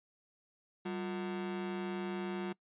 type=ring-modulated tone; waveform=45% pulse; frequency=274 Hz; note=C#4; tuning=20 cents flat; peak=-33 dBFS; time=0.85-2.53 s; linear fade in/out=10 ms; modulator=80.8 Hz; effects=noise-tail reverb RT60 0.1 s tail -23 dB re dry + resampled to 8000 Hz